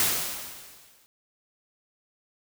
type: noise with exponential decay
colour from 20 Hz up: white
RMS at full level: -22 dBFS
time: 0-1.06 s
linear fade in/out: 0 ms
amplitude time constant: 230 ms
effects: none